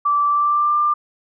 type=tone with pitch glide; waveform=sine; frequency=1164 to 1191.2 Hz; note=D6 to D6; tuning=-16 to +24 cents; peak=-14 dBFS; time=0.05-0.94 s; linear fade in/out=10 ms; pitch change=+40 cents; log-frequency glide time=0.27-0.77 s; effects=none